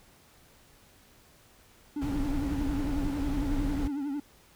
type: tone with vibrato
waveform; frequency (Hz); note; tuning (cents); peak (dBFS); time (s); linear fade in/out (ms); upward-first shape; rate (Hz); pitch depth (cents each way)
triangle; 283.4; C#4; +38; -28; 1.96-4.2; 5; triangle; 11; 110
type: noise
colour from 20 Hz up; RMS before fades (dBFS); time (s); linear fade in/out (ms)
brown; -32; 2.01-3.88; 10
effects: pink hiss -59 dBFS RMS until 4.55 s